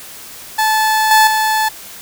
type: tone with level steps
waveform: 30% pulse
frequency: 870 Hz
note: A5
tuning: 20 cents flat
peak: -9 / -4 / -10 dBFS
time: 0.58-1.69 s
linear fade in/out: 10 ms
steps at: 1.11 / 1.27 s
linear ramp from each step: 2 ms
effects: white hiss -34 dBFS RMS until 2.01 s